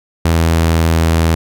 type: tone with pitch glide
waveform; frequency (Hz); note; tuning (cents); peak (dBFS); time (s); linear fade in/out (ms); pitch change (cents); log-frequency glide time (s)
sawtooth; 82.41 to 81.89; E2 to E2; 0 to -11; -6; 0.25-1.35; 5; -11; 0.38-0.82
effects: none